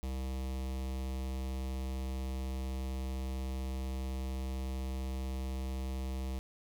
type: tone with notch filter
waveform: square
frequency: 65.41 Hz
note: C2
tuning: in tune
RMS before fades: -37 dBFS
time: 0.03-6.39 s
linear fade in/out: 0 ms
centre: 1500 Hz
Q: 1.5
effects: none